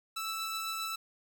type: tone pair together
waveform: sawtooth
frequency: 1318.5 / 3948 Hz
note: E6 / B7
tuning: 0 / -1 cents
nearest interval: octave + perfect fifth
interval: 1899 cents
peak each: -32 / -37 dBFS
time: 0.16-0.96 s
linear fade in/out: 10 ms
effects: none